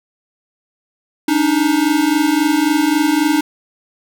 square tone pair together, 286.9 / 310.6 Hz, D4 / D#4, -40 / -3 cents, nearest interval minor second, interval 137 cents, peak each -17 / -15 dBFS, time 1.28-3.41 s, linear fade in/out 5 ms, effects none

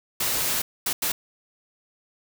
white noise bursts at uneven times, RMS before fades -25 dBFS, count 3, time 0.2-0.62 / 0.86-0.93 / 1.02-1.12 s, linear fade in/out 5 ms, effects none

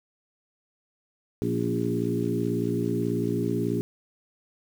harmonic tone with a mistuned harmonic, 58.27 Hz, A#1, in tune, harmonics 2 / 3 / 4 / 5 / 6 / 7, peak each -31 / -31 / -31 / -31 / -31 / -31 dBFS, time 1.42-3.81 s, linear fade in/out 0 ms, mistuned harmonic 5, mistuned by -29 cents, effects 8-bit

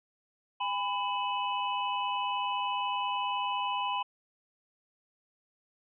sine tone cluster, 812 / 1002 / 2573 / 2973 Hz, G#5 / B5 / E7 / F#7, -39 / +25 / -43 / +8 cents, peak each -35 / -31 / -40 / -38 dBFS, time 0.6-4.03 s, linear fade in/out 10 ms, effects none

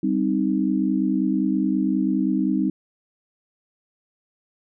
sine chord, C minor, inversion second, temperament equal, 196 / 261.6 / 311.1 Hz, G3 / C4 / Eb4, 0 / 0 / 0 cents, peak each -23 dBFS, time 0.03-2.7 s, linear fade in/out 5 ms, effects none

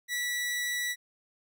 sawtooth tone, 1951 Hz, B6, 22 cents flat, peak -26 dBFS, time 0.08-0.96 s, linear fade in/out 50 ms, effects none

